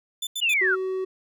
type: tone bursts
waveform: sawtooth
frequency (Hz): 3520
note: A7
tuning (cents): 0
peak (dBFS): -24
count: 3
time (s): 0.22-0.54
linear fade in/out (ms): 5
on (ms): 50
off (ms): 85
type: linear sweep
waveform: sine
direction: down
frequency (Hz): 2978 to 1300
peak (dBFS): -19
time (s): 0.41-0.76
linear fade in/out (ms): 20
type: tone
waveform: triangle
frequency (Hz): 376.5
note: F#4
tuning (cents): +30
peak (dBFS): -23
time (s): 0.61-1.05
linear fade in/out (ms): 10
effects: none